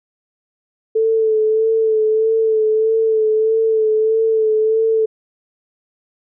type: tone with vibrato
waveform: sine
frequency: 440 Hz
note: A4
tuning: in tune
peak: -12 dBFS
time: 0.95-5.06 s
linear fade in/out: 10 ms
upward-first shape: sine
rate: 1.6 Hz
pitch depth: 28 cents each way
effects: none